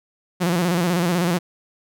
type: tone with vibrato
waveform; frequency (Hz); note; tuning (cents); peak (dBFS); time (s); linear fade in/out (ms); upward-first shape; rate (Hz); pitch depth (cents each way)
sawtooth; 174.61; F3; 0; -14; 0.4-1.39; 20; square; 16; 69
effects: none